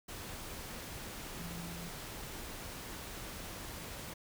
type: tone in noise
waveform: sine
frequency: 170 Hz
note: F3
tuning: 46 cents flat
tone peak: -44 dBFS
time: 1.39-1.89 s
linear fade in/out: 10 ms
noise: pink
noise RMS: -45 dBFS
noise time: 0.08-4.14 s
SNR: -2 dB
effects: none